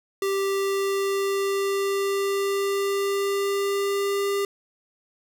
square tone with pitch glide, 392 to 399.5 Hz, G4 to G4, 0 to +33 cents, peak -23 dBFS, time 0.22-4.45 s, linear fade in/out 2 ms, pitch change +33 cents, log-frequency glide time 0.32-4.32 s, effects none

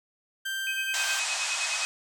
30% pulse tone, 1570 Hz, G6, 2 cents sharp, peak -27 dBFS, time 0.45-1.2 s, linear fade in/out 10 ms
sine tone with tremolo, 2534 Hz, D#7, 31 cents sharp, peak -28 dBFS, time 0.67-1.85 s, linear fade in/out 0 ms, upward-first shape sine, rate 9.6 Hz, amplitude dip 90%
white band-pass noise, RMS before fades -31 dBFS, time 0.94-1.85 s, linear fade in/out 0 ms, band 640 to 8300 Hz, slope 48 dB/octave
effects none

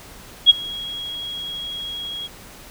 sine tone with ADSR envelope, 3304 Hz, G#7, 10 cents flat, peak -3 dBFS, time 0.46-2.28 s, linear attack 38 ms, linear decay 19 ms, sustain -24 dB, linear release 25 ms, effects pink hiss -42 dBFS RMS until 2.7 s

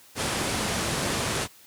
pink low-pass noise, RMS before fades -27 dBFS, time 0.15-1.48 s, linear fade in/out 50 ms, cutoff 11000 Hz, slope 48 dB/octave, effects white hiss -53 dBFS RMS until 1.66 s + high-pass 80 Hz 12 dB/octave

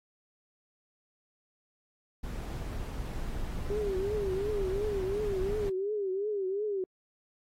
brown noise, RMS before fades -36 dBFS, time 2.23-5.7 s, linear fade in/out 10 ms
sine tone with vibrato, 399 Hz, G4, 31 cents sharp, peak -29 dBFS, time 3.7-6.84 s, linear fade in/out 2 ms, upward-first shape triangle, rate 2.8 Hz, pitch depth 140 cents each way
effects AAC 48 kbps

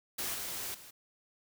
white noise with level steps, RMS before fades -36 / -39 / -52 dBFS, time 0.18-0.91 s, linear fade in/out 10 ms, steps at 0.34 / 0.74 s, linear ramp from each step 5 ms, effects none

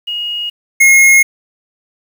sine / square tone pair in turn, 2874 / 2156 Hz, F7 / C#7, +49 / -49 cents, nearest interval perfect fourth, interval 498 cents, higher first, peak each -17 / -5 dBFS, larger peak second, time 0.07-0.5 / 0.8-1.23 s, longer neither, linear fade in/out 10 ms, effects 7-bit

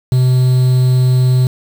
triangle tone with quantisation, 127.4 Hz, C3, 46 cents flat, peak -6 dBFS, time 0.12-1.47 s, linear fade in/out 2 ms, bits 5, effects none

